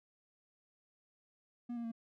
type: tone with pitch steps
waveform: triangle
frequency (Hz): 240.3 / 234.5 / 228.9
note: B3 / A#3 / A#3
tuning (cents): -47 / +11 / -31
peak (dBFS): -36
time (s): 1.69-1.918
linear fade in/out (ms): 10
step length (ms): 76
effects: none